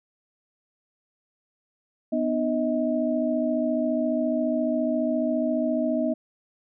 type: tone cluster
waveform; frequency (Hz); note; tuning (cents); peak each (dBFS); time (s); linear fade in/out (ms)
sine; 247.9 / 302.4 / 633; B3 / D#4 / D#5; +7 / -49 / +30; -25 / -28 / -26; 2.12-6.14; 10
effects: none